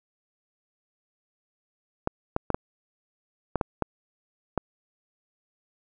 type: clicks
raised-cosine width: 1 ms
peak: -10 dBFS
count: 8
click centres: 2.074 / 2.364 / 2.503 / 2.545 / 3.557 / 3.612 / 3.823 / 4.577 s
effects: none